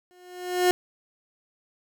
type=tone with exponential growth; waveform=30% pulse; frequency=360 Hz; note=F#4; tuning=47 cents flat; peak=-13 dBFS; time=0.11-0.71 s; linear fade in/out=0 ms; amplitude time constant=130 ms; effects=none